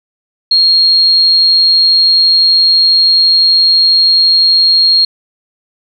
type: tone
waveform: sine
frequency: 4257 Hz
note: C8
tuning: 29 cents sharp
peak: -5 dBFS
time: 0.51-5.05 s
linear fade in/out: 5 ms
effects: none